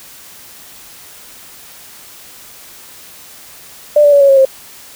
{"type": "tone with pitch steps", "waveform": "sine", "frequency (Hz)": [593, 580.5, 568.2, 556.2, 544.4, 532.9], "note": ["D5", "D5", "C#5", "C#5", "C#5", "C5"], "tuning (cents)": [17, -20, 43, 6, -31, 32], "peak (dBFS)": -4, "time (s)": [3.96, 4.452], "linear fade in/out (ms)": 5, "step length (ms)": 82, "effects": ["white hiss -37 dBFS RMS until 4.95 s"]}